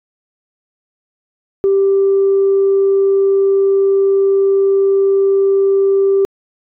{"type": "tone", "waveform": "sine", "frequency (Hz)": 392, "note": "G4", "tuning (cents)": 0, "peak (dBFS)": -8, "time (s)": [1.64, 6.25], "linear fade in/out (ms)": 0, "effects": ["tanh soft clip ceiling -5 dBFS"]}